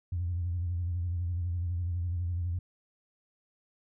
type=tone with vibrato; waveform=sine; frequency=87.31 Hz; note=F2; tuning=in tune; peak=-28 dBFS; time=0.12-2.59 s; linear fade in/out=5 ms; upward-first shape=sine; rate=12 Hz; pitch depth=67 cents each way; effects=tanh soft clip ceiling -24 dBFS